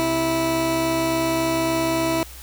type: tone pair together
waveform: 20% pulse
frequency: 130.4 / 327.6 Hz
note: C3 / E4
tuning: -5 / -11 cents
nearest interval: octave + major third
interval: 1594 cents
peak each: -25 / -15 dBFS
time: 0-2.23 s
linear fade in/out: 0 ms
effects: added 62 Hz sine -40 dBFS peak until 2.42 s + white hiss -42 dBFS RMS until 2.42 s